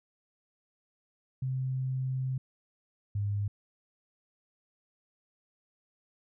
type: tone pair in turn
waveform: sine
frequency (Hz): 130.6 / 101.9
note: C3 / G#2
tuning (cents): -3 / -32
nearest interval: major third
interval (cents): 429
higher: first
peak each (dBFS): -29 / -28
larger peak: second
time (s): 1.42-2.38 / 3.15-3.48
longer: first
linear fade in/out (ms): 5
effects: none